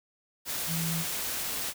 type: tone in noise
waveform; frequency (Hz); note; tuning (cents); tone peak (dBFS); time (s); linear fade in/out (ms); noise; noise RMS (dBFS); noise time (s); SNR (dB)
sine; 164.81; E3; 0; -30; 0.67-1.05; 50; white; -33; 0.45-1.74; 0
effects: none